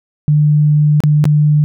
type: tone with dropouts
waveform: sine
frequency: 149.6 Hz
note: D3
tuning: 32 cents sharp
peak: -7 dBFS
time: 0.28-1.64 s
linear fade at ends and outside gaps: 0 ms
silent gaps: 1.004-1.037 / 1.241-1.254 s
effects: none